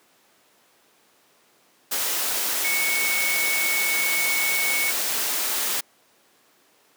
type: tone in noise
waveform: sine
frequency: 2217 Hz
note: C#7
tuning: in tune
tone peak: -23 dBFS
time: 2.64-4.91 s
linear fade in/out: 10 ms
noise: white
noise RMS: -25 dBFS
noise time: 1.91-5.81 s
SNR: -1 dB
effects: pink hiss -59 dBFS RMS until 6.96 s + high-pass 300 Hz 12 dB/octave